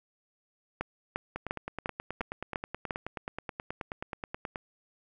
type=two click trains; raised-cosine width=0.5 ms; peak=-20 / -16 dBFS; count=31 / 7; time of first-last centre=1.36-4.558 / 0.81-2.908 s; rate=9.38 / 2.86 Hz; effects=none